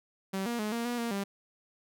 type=tone with pitch steps; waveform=sawtooth; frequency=192.4 / 237 / 211.9 / 233.7 / 241.4 / 233.7 / 198.4 Hz; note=G3 / A#3 / G#3 / A#3 / B3 / A#3 / G3; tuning=-32 / +29 / +35 / +5 / -39 / +5 / +21 cents; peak=-27 dBFS; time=0.33-1.24 s; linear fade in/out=10 ms; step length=130 ms; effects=none